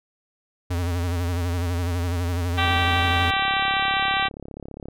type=tone with vibrato; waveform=square; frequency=87.2 Hz; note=F2; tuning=2 cents flat; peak=-23 dBFS; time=0.7-3.31 s; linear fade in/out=10 ms; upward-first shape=sine; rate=12 Hz; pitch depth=65 cents each way
type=harmonic tone; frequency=388.8 Hz; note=G4; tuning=14 cents flat; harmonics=2 / 3 / 4 / 5 / 6 / 7 / 8 / 9 / 10; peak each=-25 / -27 / -28 / -29 / -30 / -30 / -31 / -32 / -32 dBFS; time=2.57-4.29 s; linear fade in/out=20 ms
type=click train; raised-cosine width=2 ms; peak=-23 dBFS; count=79; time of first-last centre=2.65-4.885 s; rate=34.9 Hz
effects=none